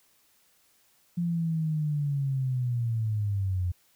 sine linear sweep, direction down, 174.4 to 87.31 Hz, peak -25 dBFS, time 1.17-3.72 s, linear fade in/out 10 ms, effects white hiss -65 dBFS RMS until 3.95 s

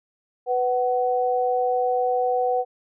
sine tone pair together, 496.9 / 749 Hz, B4 / F#5, +11 / +21 cents, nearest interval perfect fifth, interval 710 cents, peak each -22 dBFS, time 0.46-2.65 s, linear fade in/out 50 ms, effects none

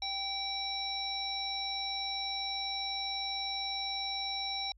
harmonic tone with a mistuned harmonic, 784 Hz, G5, in tune, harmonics 1 / 3 / 5 / 7, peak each -40 / -43 / -36 / -40 dBFS, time 0.02-4.72 s, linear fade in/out 2 ms, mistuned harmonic 3, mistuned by -33 cents, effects added 50 Hz sine -58 dBFS peak until 4.77 s

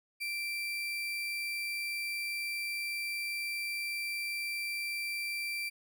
35% pulse tone, 2349 Hz, D7, in tune, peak -32 dBFS, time 0.2-5.7 s, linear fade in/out 20 ms, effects none

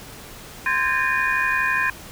sine tone cluster, 1037 / 1593 / 1665 / 1810 / 2454 Hz, C6 / G6 / G#6 / A6 / D#7, -16 / +27 / +4 / +48 / -25 cents, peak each -25 dBFS, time 0.66-1.9 s, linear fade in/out 2 ms, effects pink hiss -40 dBFS RMS until 2.11 s

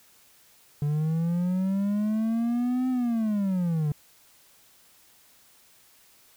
triangle linear two-way sweep, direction up then down, 144.1 to 258 to 144.1 Hz, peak -21 dBFS, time 0.82-3.92 s, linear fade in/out 2 ms, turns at 2.89 s, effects white hiss -58 dBFS RMS until 6.36 s

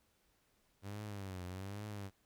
sawtooth tone with vibrato, 97.5 Hz, G2, 9 cents flat, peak -39 dBFS, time 0.82-2.11 s, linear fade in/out 50 ms, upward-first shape triangle, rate 1.2 Hz, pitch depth 160 cents each way, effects pink hiss -75 dBFS RMS until 2.25 s

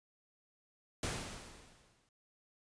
pink noise with exponential decay, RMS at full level -36 dBFS, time 1.03-2.09 s, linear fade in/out 2 ms, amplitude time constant 230 ms, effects resampled to 22050 Hz

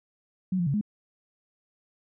sine tone with pitch steps, 185.9 / 173.4 / 139.2 / 209.5 Hz, F#3 / F3 / C#3 / G#3, +8 / -12 / +8 / +15 cents, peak -23 dBFS, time 0.52-0.812 s, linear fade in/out 5 ms, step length 73 ms, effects none

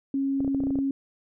sine tone, 273.4 Hz, C#4, 24 cents flat, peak -23 dBFS, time 0.14-0.91 s, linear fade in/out 2 ms
clicks, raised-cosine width 2 ms, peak -21 dBFS, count 10, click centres 0.405 / 0.447 / 0.478 / 0.547 / 0.604 / 0.637 / 0.67 / 0.706 / 0.756 / 0.788 s
effects none

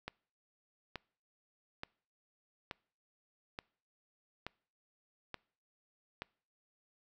click train, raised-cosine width 0.3 ms, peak -24 dBFS, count 8, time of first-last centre 0.08-6.22 s, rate 1.14 Hz, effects noise-tail reverb RT60 0.5 s tail -25 dB re dry

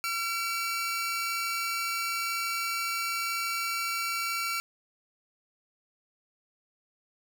sawtooth tone pair together, 1363 / 2292 Hz, F6 / D7, -43 / -43 cents, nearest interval major sixth, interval 900 cents, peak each -28 / -29 dBFS, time 0.04-4.6 s, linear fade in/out 0 ms, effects 9-bit

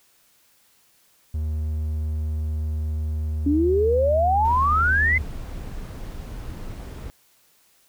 triangle tone, 77.1 Hz, D#2, 15 cents flat, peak -21 dBFS, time 1.34-5.22 s, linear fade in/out 5 ms
sine exponential sweep, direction up, 277.2 to 2093 Hz, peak -17 dBFS, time 3.46-5.18 s, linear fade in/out 5 ms
brown noise, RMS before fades -34 dBFS, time 4.45-7.1 s, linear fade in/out 0 ms
effects white hiss -60 dBFS RMS until 7.88 s

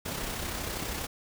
pink noise with amplitude modulation, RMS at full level -33 dBFS, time 0.05-1.07 s, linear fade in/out 10 ms, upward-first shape sine, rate 32.4 Hz, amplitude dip 40%, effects none

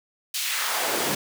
pink noise with high-pass filter sweep, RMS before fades -26 dBFS, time 0.34-1.15 s, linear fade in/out 5 ms, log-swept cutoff 3800 to 200 Hz, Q 1.2, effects none

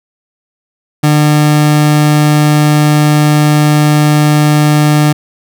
30% pulse tone, 150 Hz, D3, 37 cents sharp, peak -3 dBFS, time 1.03-5.13 s, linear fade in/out 10 ms, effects none

